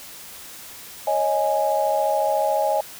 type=chord; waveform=sine; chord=C# suspended second; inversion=none; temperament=equal with one note detuned; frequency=554.4 / 628.4 / 830.6 Hz; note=C#5 / D#5 / G#5; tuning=0 / +17 / 0 cents; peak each=-24 / -22 / -22 dBFS; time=1.07-2.81 s; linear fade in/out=5 ms; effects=white hiss -40 dBFS RMS until 2.99 s